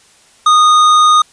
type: tone with hard clipping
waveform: sine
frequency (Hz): 1234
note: D#6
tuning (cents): -15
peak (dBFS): -7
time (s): 0.46-1.22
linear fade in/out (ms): 5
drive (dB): 11
effects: white hiss -47 dBFS RMS until 1.32 s + resampled to 22050 Hz